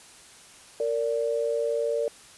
sine tone pair together, 460.3 / 580 Hz, A#4 / D5, -22 / -22 cents, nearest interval major third, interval 400 cents, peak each -26 / -27 dBFS, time 0.8-2.08 s, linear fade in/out 2 ms, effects white hiss -50 dBFS RMS until 2.37 s + resampled to 24000 Hz

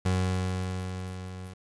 30% pulse tone with level ramp, 92.5 Hz, F#2, in tune, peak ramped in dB -20 to -37 dBFS, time 0.05-1.54 s, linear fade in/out 10 ms, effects resampled to 22050 Hz + 9-bit

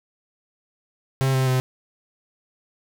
45% pulse tone with pitch steps, 133.5 / 131.21 / 128.95 Hz, C3 / C3 / C3, +35 / +5 / -25 cents, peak -18 dBFS, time 1.21-1.6 s, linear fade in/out 0 ms, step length 130 ms, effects none

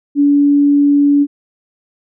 sine tone, 286.4 Hz, D4, 43 cents flat, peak -7 dBFS, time 0.15-1.27 s, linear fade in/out 50 ms, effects none

